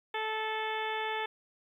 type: harmonic tone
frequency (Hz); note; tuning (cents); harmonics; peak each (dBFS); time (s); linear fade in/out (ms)
436.8; A4; -13; 1 / 2 / 3 / 4 / 5 / 6 / 7 / 8; -38 / -35 / -43 / -39 / -41 / -45 / -46 / -44; 0.14-1.26; 5
effects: 11-bit